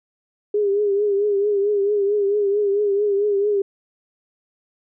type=tone with vibrato; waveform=sine; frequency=406.8 Hz; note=G#4; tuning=36 cents flat; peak=-16 dBFS; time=0.54-3.62 s; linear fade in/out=5 ms; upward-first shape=triangle; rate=4.5 Hz; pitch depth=69 cents each way; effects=none

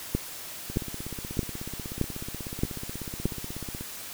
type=two click trains; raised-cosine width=3 ms; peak=-11 / -23 dBFS; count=6 / 52; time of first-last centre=0.15-3.256 / 0.7-3.81 s; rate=1.61 / 16.4 Hz; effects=white hiss -40 dBFS RMS until 4.13 s

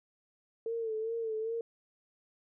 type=tone with vibrato; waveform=sine; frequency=448.4 Hz; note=A4; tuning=33 cents sharp; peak=-32 dBFS; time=0.66-1.61 s; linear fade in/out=2 ms; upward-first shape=sine; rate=2.5 Hz; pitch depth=53 cents each way; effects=none

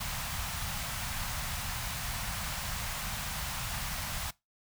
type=band-stop noise; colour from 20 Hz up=pink; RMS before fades=-36 dBFS; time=0-4.31 s; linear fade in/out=10 ms; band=180 to 720 Hz; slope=24 dB/octave; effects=noise-tail reverb RT60 0.2 s tail -21 dB re dry

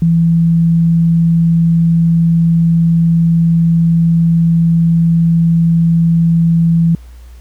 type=tone; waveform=sine; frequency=166.5 Hz; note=E3; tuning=18 cents sharp; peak=-7 dBFS; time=0.02-6.95 s; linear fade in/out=2 ms; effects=added 60 Hz sine -32 dBFS peak until 7.4 s + pink hiss -49 dBFS RMS until 7.4 s

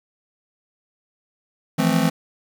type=chord; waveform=square; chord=F major seventh; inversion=third; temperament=just; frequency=163.7 / 174.61 / 218.3 / 261.9 Hz; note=E3 / F3 / A3 / C4; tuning=-12 / 0 / -13 / +2 cents; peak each=-23 / -23 / -23 / -23 dBFS; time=1.78-2.1 s; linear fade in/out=10 ms; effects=8-bit

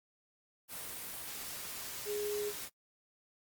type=tone in noise; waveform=sine; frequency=415.3 Hz; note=G#4; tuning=in tune; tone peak=-34 dBFS; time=2.05-2.53 s; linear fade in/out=50 ms; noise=white; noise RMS=-43 dBFS; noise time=0.68-2.7 s; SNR=+6 dB; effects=noise-tail reverb RT60 0.1 s tail -21 dB re dry + Opus 32 kbps

